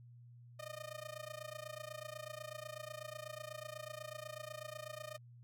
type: tone with amplitude modulation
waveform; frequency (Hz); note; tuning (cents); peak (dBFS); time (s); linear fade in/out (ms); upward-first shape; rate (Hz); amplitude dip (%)
sawtooth; 612; D#5; -29; -38; 0.59-5.18; 10; sine; 28.1; 95
effects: added 120 Hz sine -55 dBFS peak until 5.43 s

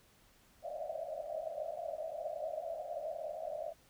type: band-pass noise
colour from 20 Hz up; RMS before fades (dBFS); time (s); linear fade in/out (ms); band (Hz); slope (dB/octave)
white; -41; 0.62-3.74; 50; 580 to 680; 96
effects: pink hiss -66 dBFS RMS until 3.89 s

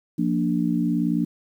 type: chord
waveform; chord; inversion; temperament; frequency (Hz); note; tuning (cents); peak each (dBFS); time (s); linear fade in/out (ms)
sine; Bb major; second; equal; 174.61 / 233.1 / 293.7; F3 / Bb3 / D4; 0 / 0 / 0; -24; 0.18-1.25; 10
effects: 9-bit

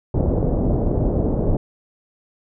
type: low-pass noise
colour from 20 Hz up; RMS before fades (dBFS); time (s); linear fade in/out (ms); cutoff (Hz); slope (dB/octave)
pink; -19; 0.14-1.57; 5; 590; 24
effects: none

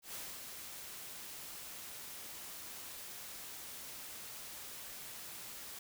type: noise with ADSR envelope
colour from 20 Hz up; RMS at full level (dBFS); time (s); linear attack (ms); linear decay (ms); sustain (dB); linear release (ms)
white; -44; 0.02-5.79; 120; 230; -4; 4
effects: none

